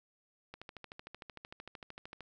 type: click train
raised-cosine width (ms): 0.3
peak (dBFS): -30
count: 23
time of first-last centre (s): 0.54-2.207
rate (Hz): 13.2
effects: none